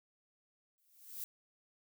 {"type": "noise with exponential growth", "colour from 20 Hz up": "violet", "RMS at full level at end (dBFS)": -40, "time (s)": [0.78, 1.24], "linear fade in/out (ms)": 0, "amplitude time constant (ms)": 100, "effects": []}